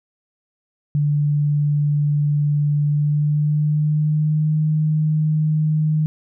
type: tone with pitch glide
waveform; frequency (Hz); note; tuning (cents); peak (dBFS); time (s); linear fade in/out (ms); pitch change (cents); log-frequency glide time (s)
sine; 146.83 to 154.4; D3 to D#3; 0 to -13; -15; 0.95-6.06; 0; +87; 2.83-4.58
effects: none